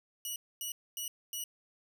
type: tone bursts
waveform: 10% pulse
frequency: 2923 Hz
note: F#7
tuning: 22 cents flat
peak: -28 dBFS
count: 4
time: 0.25-1.44 s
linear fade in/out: 2 ms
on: 110 ms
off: 250 ms
effects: none